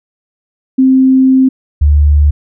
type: tone pair in turn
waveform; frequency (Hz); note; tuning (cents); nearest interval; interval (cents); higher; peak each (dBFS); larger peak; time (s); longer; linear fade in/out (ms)
sine; 262.2 / 73.42; C4 / D2; +4 / 0; octave + minor seventh; 2204; first; -4; neither; 0.78-1.49 / 1.81-2.31; first; 10
effects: none